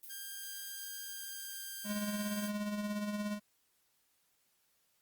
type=noise; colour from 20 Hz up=violet; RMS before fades=-49 dBFS; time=0.03-2.5 s; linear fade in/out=2 ms
type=tone with pitch glide; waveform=5% pulse; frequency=1600 to 1589.9 Hz; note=G6 to G6; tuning=+35 to +24 cents; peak=-33 dBFS; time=0.09-2.49 s; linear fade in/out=20 ms; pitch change=-11 cents; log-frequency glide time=1.02-1.78 s
type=tone with tremolo; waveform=square; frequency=207.7 Hz; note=G#3; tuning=in tune; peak=-34 dBFS; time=1.84-3.4 s; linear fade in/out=50 ms; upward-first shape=sine; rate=17 Hz; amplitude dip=45%
effects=white hiss -75 dBFS RMS until 5.01 s + Opus 32 kbps